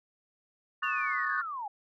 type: chord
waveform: sine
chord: D# half-diminished seventh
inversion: third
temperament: equal with one note detuned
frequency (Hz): 1108.7 / 1235.9 / 1480 / 1760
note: C#6 / D#6 / F#6 / A6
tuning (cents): 0 / -12 / 0 / 0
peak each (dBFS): -34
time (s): 0.82-1.42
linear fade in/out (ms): 10
type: linear sweep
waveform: sine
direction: down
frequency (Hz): 2823 to 783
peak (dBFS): -34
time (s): 0.83-1.68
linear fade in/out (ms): 5
effects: tanh soft clip ceiling -17 dBFS